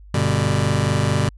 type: chord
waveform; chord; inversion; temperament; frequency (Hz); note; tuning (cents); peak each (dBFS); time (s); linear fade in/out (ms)
sawtooth; G major; none; just; 98 / 122.5 / 147; G2 / B2 / D3; 0 / -14 / +2; -17; 0.14-1.29; 5
effects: added 50 Hz sine -40 dBFS peak until 1.37 s + resampled to 24000 Hz